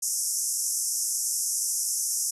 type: band-pass noise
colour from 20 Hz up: pink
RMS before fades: -28 dBFS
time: 0.02-2.31 s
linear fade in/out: 10 ms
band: 5400 to 12000 Hz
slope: 96 dB/octave
effects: none